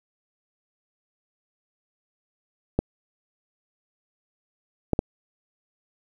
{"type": "clicks", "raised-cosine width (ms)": 2, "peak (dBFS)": -7, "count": 3, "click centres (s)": [2.79, 4.933, 4.991], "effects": ["8-bit"]}